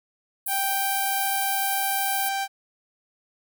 pink high-pass noise, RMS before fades -29 dBFS, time 0.46-2.29 s, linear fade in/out 5 ms, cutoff 9200 Hz, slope 48 dB/octave
sawtooth tone, 784 Hz, G5, in tune, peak -21 dBFS, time 0.47-2.48 s, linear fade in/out 50 ms
effects none

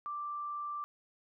sine tone, 1176 Hz, D6, 2 cents sharp, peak -36 dBFS, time 0.06-0.84 s, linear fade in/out 0 ms, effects none

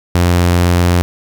sawtooth tone, 87.8 Hz, F2, 10 cents sharp, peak -5 dBFS, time 0.15-1.02 s, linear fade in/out 0 ms, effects 7-bit

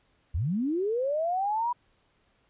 sine linear sweep, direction up, 63.5 to 985 Hz, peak -25 dBFS, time 0.34-1.73 s, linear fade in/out 10 ms, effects pink hiss -68 dBFS RMS until 2.49 s + resampled to 8000 Hz

